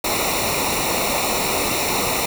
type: noise with comb filter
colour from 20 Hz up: pink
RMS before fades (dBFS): -21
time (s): 0.04-2.26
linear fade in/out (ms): 5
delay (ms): 0.62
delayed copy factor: -0.8
effects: none